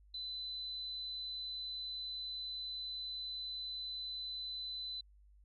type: tone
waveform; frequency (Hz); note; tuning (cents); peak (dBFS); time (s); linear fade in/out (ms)
sine; 4015; B7; +28; -40; 0.14-5.01; 5
effects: added 50 Hz sine -60 dBFS peak until 5.44 s